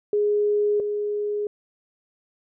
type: tone pair in turn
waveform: sine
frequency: 415.3 / 415.3 Hz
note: G#4 / G#4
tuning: 0 / 0 cents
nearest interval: unison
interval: 0 cents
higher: neither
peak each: -18 / -23 dBFS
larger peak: first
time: 0.13-0.8 / 0.8-1.47 s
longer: neither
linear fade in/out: 2 ms
effects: none